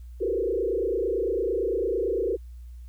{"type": "tone with frequency modulation", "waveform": "sine", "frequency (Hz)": 423.1, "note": "G#4", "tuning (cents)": 32, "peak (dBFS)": -23, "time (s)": [0.2, 2.37], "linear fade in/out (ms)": 20, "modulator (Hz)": 28.9, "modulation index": 2.4, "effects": ["added 60 Hz sine -39 dBFS peak until 2.88 s", "white hiss -68 dBFS RMS until 2.88 s"]}